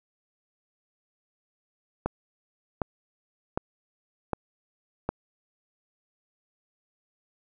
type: click train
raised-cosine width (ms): 1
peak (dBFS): -12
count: 5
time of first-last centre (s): 2.06-5.09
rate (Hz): 1.32
effects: none